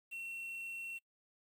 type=tone with quantisation; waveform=triangle; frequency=2717 Hz; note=F7; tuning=48 cents flat; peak=-40 dBFS; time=0.11-0.99 s; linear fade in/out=20 ms; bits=10; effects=noise-tail reverb RT60 0.1 s tail -21 dB re dry